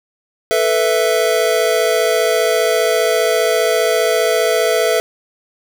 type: chord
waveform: square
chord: A suspended second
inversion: none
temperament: just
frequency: 440 / 495 / 660 Hz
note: A4 / B4 / E5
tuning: 0 / +4 / +2 cents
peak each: -18 / -19 / -17 dBFS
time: 0.51-5 s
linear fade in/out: 0 ms
effects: none